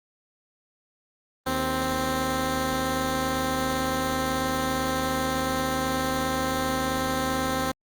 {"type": "tone pair together", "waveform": "10% pulse", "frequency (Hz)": [78.05, 261.8], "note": ["D#2", "C4"], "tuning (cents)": [6, 1], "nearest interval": "octave + major sixth", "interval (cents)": 2095, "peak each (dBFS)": [-23, -17], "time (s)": [1.46, 7.72], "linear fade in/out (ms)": 10, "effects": ["Opus 24 kbps"]}